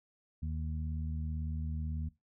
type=harmonic tone; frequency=78.1 Hz; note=D#2; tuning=7 cents sharp; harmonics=1 / 2 / 3; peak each=-35 / -41 / -45 dBFS; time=0.42-2.09 s; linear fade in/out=10 ms; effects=noise-tail reverb RT60 0.2 s tail -17 dB re dry